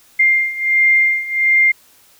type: beating tone pair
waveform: sine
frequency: 2105 / 2106.4 Hz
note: C7 / C7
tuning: +10 / +11 cents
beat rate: 1.4 Hz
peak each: -16 / -13 dBFS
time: 0.19-1.72 s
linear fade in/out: 10 ms
effects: white hiss -50 dBFS RMS until 2.19 s